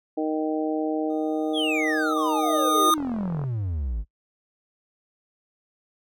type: harmonic tone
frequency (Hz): 155.56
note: D#3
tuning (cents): 0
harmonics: 2 / 3 / 4 / 5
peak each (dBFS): -25 / -29 / -31 / -33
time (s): 0.17-2.91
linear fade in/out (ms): 10
type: tone with exponential growth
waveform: square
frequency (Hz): 1227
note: D#6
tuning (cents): -25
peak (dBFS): -17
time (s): 1.1-2.94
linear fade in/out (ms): 1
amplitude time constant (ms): 400
type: exponential sweep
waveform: triangle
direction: down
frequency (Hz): 3520 to 48.52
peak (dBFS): -23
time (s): 1.53-4.05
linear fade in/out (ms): 50
type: click train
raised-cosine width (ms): 1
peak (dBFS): -22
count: 21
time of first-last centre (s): 2.98-3.439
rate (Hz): 43.6
effects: noise-tail reverb RT60 0.1 s tail -24 dB re dry